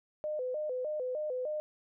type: tone with vibrato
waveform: sine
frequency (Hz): 554.4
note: C#5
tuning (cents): 0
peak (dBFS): -32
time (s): 0.24-1.6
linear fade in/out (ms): 0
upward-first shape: square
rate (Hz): 3.3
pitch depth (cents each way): 160
effects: none